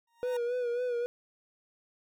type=tone with exponential growth; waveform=40% pulse; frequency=932.3 Hz; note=A#5; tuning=in tune; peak=-37 dBFS; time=0.07-0.37 s; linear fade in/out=5 ms; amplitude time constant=64 ms
type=tone with vibrato; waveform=triangle; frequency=487 Hz; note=B4; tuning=24 cents flat; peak=-27 dBFS; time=0.23-1.06 s; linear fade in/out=0 ms; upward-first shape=sine; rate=3.7 Hz; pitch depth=50 cents each way
effects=none